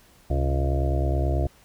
harmonic tone with a mistuned harmonic, 69.3 Hz, C#2, in tune, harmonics 1 / 2 / 4 / 5 / 6 / 7 / 8 / 9 / 10, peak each -22 / -28 / -35 / -32 / -40 / -39 / -40 / -33 / -35 dBFS, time 0.3-1.47 s, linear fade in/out 5 ms, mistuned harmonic 2, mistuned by -94 cents, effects pink hiss -56 dBFS RMS until 1.64 s

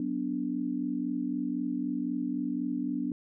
sine chord, B minor, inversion second, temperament equal with one note detuned, 185 / 246.9 / 290.8 Hz, F#3 / B3 / D4, 0 / 0 / -17 cents, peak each -38 / -32 / -32 dBFS, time 0-3.12 s, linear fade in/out 2 ms, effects none

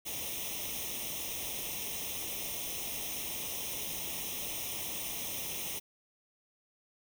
white noise with comb filter, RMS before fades -38 dBFS, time 0.05-5.8 s, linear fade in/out 20 ms, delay 0.33 ms, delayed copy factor +0.85, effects none

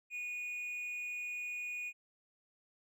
triangle tone with amplitude modulation, 2463 Hz, D#7, 18 cents flat, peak -35 dBFS, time 0.1-1.93 s, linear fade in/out 50 ms, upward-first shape sine, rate 285 Hz, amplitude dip 35%, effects none

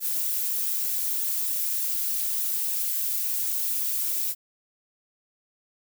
violet noise with flanger, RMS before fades -27 dBFS, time 0-4.35 s, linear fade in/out 50 ms, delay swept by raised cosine 1.1 to 5.3 ms, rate 3.3 Hz, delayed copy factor +0.55, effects none

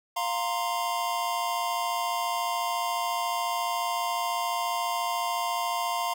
square chord, F suspended fourth, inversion none, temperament equal, 698.5 / 932.3 / 1046.5 Hz, F5 / Bb5 / C6, 0 / 0 / 0 cents, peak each -32 dBFS, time 0.16-6.14 s, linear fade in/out 10 ms, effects none

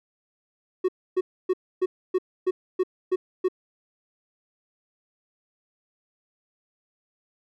triangle tone bursts, 370 Hz, F#4, in tune, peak -17 dBFS, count 9, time 0.84-3.485 s, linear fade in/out 10 ms, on 45 ms, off 280 ms, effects none

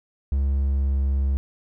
triangle tone with pitch glide, 68.7 to 68.15 Hz, C#2 to C#2, -15 to -29 cents, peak -17 dBFS, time 0.32-1.37 s, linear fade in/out 0 ms, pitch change -14 cents, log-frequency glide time 0.65-1 s, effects none

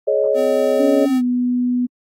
sine chord, Ab suspended fourth, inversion none, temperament equal with one note detuned, 421.3 / 554.4 / 622.3 Hz, Ab4 / Db5 / Eb5, +25 / 0 / 0 cents, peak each -19 / -17 / -19 dBFS, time 0.07-1.06 s, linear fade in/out 10 ms
square tone, 256.2 Hz, C4, 36 cents flat, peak -24 dBFS, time 0.34-1.22 s, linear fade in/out 50 ms
sine tone with pitch glide, 278.8 to 247 Hz, C#4 to B3, +10 to 0 cents, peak -15 dBFS, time 0.79-1.87 s, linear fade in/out 20 ms, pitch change -210 cents, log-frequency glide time 1.07-1.21 s
effects AAC 48 kbps

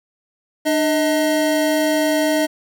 square tone pair together, 300.3 / 630.8 Hz, D4 / D#5, +39 / +24 cents, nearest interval octave + minor second, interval 1285 cents, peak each -19 dBFS, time 0.65-2.47 s, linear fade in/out 20 ms, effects none

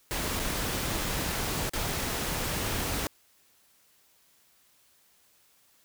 pink noise with dropouts, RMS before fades -31 dBFS, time 0.11-3.07 s, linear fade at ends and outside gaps 0 ms, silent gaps 0.394-0.398 / 1.694-1.735 s, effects white hiss -64 dBFS RMS until 5.84 s

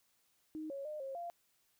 sine tone with pitch steps, 311.4 / 553 / 607 / 539 / 691 Hz, D#4 / C#5 / D#5 / C#5 / F5, +2 / -4 / -43 / -49 / -19 cents, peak -40 dBFS, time 0.55-1.3 s, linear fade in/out 0 ms, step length 150 ms, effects white hiss -75 dBFS RMS until 1.79 s

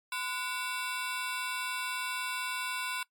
20% pulse ring-modulated tone, 1242 Hz, D#6, 3 cents flat, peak -25 dBFS, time 0.12-3.03 s, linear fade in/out 2 ms, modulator 223 Hz, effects noise-tail reverb RT60 0.1 s tail -21 dB re dry + MP3 96 kbps

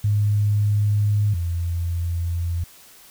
sine tone pair in turn, 103.83 / 85.56 Hz, G#2 / F2, 0 / -35 cents, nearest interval minor third, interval 335 cents, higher first, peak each -16 / -21 dBFS, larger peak first, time 0.04-1.34 / 1.34-2.64 s, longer neither, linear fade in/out 5 ms, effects white hiss -48 dBFS RMS until 3.1 s

